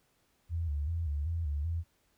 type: tone with vibrato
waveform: sine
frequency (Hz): 78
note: D#2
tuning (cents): +5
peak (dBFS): -30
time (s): 0.49-1.84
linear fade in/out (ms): 50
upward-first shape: square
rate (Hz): 2.6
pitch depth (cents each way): 120
effects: pink hiss -72 dBFS RMS until 2.17 s